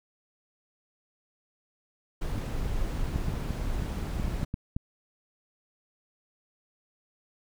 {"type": "noise", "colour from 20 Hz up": "brown", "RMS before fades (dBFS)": -31, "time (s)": [2.21, 4.45], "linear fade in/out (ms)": 10}
{"type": "clicks", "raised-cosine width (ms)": 5, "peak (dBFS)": -18, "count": 11, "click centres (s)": [2.38, 3.16, 3.284, 3.338, 3.506, 3.823, 4.199, 4.281, 4.431, 4.541, 4.765]}
{"effects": []}